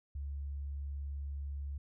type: tone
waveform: sine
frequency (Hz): 70.5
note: C#2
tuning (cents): +30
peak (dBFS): -37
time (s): 0.15-1.78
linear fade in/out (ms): 5
effects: none